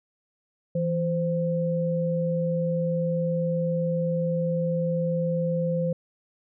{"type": "tone pair together", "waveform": "sine", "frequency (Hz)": [165.9, 518.2], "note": ["E3", "C5"], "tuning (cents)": [11, -17], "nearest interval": "octave + minor sixth", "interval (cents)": 1972, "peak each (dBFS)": [-25, -26], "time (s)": [0.75, 5.93], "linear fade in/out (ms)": 5, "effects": []}